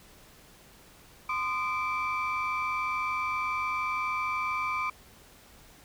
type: tone cluster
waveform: sine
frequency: 1033 / 1226 / 2332 Hz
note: C6 / D#6 / D7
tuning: -22 / -26 / -13 cents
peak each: -31 dBFS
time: 1.29-4.9 s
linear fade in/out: 5 ms
effects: tanh soft clip ceiling -23 dBFS + pink hiss -55 dBFS RMS until 5.84 s